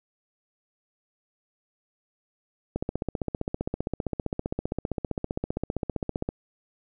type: click train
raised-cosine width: 2 ms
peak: -14 dBFS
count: 55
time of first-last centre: 2.76-6.289 s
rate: 15.3 Hz
effects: none